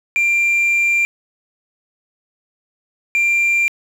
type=tone pair in turn; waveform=sine; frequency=2376 / 2376 Hz; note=D7 / D7; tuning=+20 / +20 cents; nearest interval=unison; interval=0 cents; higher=neither; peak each=-10 dBFS; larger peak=neither; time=0.16-1.05 / 3.15-3.68 s; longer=first; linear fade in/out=0 ms; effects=tanh soft clip ceiling -12 dBFS + 7-bit